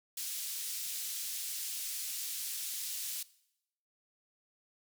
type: band-pass noise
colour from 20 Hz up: white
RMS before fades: -39 dBFS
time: 0.17-3.23 s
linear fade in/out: 5 ms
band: 3500 to 16000 Hz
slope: 12 dB/octave
effects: noise-tail reverb RT60 0.8 s tail -20 dB re dry